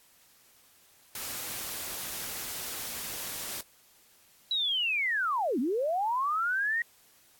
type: noise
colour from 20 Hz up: white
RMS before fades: -37 dBFS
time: 1.15-3.61 s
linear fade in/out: 2 ms
type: linear two-way sweep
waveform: sine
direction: down then up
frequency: 3951 to 222.1 to 1902 Hz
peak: -26 dBFS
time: 4.51-6.82 s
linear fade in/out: 2 ms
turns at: 5.59 s
effects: white hiss -61 dBFS RMS until 7.39 s + AAC 64 kbps